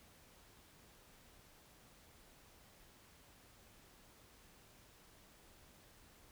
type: silence
effects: pink hiss -64 dBFS RMS until 6.31 s